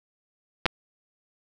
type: clicks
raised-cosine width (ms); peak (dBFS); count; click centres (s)
0.3; -5; 2; 0.657 / 0.663
effects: none